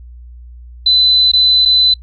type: tone with dropouts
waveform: sine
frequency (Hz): 4015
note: B7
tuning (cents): +28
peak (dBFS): -7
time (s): 0.86-1.94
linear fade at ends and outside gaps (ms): 5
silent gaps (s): 1.317-1.334 / 1.653-1.657
effects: noise-tail reverb RT60 0.1 s tail -26 dB re dry + added 60 Hz sine -32 dBFS peak until 2.02 s